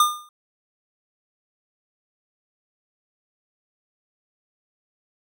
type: tone with exponential decay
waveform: square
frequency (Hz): 1209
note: D6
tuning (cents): +50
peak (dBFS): -12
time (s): 0-0.29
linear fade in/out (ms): 2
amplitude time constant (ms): 63
effects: none